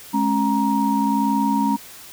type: tone cluster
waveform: sine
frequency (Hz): 211.9 / 273.4 / 940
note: G#3 / C#4 / A#5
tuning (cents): +35 / -24 / +14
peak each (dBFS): -21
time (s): 0.13-1.77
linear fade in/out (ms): 20
effects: white hiss -41 dBFS RMS until 2.12 s